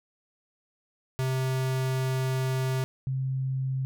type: tone pair in turn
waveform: square / sine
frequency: 130.81 / 132.25 Hz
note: C3 / C3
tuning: 0 / +19 cents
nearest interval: unison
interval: 19 cents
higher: second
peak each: -26 dBFS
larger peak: neither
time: 1.19-2.84 / 3.07-3.85 s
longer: first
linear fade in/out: 0 ms
effects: none